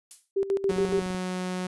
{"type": "noise with exponential decay", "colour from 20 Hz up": "violet", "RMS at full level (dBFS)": -36, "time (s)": [0.11, 0.31], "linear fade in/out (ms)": 0, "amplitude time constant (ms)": 43}
{"type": "tone with tremolo", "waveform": "sine", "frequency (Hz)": 392, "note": "G4", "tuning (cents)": 0, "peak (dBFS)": -21, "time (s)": [0.36, 1.01], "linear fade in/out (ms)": 10, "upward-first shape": "square", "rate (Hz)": 7.1, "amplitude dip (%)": 75}
{"type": "tone with pitch glide", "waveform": "sawtooth", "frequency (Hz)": [184.3, 183.03], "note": ["F#3", "F#3"], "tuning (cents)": [-7, -19], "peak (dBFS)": -25, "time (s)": [0.69, 1.67], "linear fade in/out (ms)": 5, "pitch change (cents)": -12, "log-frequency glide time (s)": [1.02, 1.44]}
{"type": "click train", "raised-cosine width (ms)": 3, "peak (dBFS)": -28, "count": 11, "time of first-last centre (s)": [0.72, 1.147], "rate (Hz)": 23.4}
{"effects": ["resampled to 24000 Hz"]}